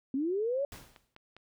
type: linear sweep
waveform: sine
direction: up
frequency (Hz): 254.8 to 577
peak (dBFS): -28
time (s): 0.14-0.65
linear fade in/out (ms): 2
type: noise with exponential decay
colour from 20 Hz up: pink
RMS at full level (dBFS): -44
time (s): 0.72-1.15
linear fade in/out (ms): 1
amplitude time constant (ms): 93
type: click train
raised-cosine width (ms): 0.3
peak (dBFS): -35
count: 4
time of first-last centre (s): 0.76-1.366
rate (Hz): 4.95
effects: none